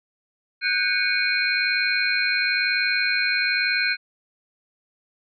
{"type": "tone cluster", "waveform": "sine", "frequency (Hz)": [1487, 1588, 2225, 2457, 4161], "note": ["F#6", "G6", "C#7", "D#7", "C8"], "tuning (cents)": [8, 22, 6, -22, -10], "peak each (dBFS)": -26, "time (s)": [0.61, 3.97], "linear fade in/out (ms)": 50, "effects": []}